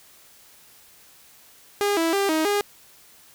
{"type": "tone with pitch steps", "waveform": "sawtooth", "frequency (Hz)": [407.2, 329.1, 396.8, 315.2, 408.8], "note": ["G#4", "E4", "G4", "D#4", "G#4"], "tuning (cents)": [-34, -3, 21, 23, -27], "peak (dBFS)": -16, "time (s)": [1.81, 2.61], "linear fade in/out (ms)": 0, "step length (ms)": 160, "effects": ["white hiss -52 dBFS RMS until 3.34 s"]}